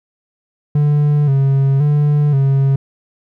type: tone with vibrato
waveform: triangle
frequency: 141.8 Hz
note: C#3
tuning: 40 cents sharp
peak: -8 dBFS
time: 0.75-2.76 s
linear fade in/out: 5 ms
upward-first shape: square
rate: 0.95 Hz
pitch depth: 65 cents each way
effects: none